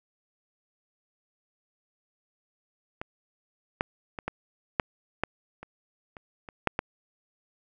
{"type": "clicks", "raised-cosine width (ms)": 0.5, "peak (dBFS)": [-19, -10, -20, -15, -7, -10, -26, -28, -26, -7, -11], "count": 11, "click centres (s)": [3.015, 3.809, 4.188, 4.28, 4.798, 5.236, 5.63, 6.168, 6.488, 6.673, 6.791], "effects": []}